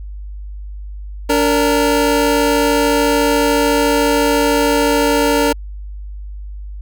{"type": "tone pair together", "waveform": "25% pulse", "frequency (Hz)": [288.2, 462.4], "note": ["D4", "A#4"], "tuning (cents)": [-33, -14], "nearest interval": "minor sixth", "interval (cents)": 819, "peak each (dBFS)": -11, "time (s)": [1.29, 5.53], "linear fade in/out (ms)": 10, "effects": ["added 50 Hz sine -26 dBFS peak until 6.81 s"]}